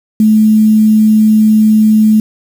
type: tone with quantisation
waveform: sine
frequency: 216.2 Hz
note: A3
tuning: 30 cents flat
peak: -4 dBFS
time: 0.2-2.2 s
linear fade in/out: 2 ms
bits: 5
effects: none